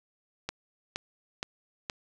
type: click train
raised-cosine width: 0.2 ms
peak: -15 dBFS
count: 4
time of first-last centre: 0.49-1.898 s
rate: 2.13 Hz
effects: none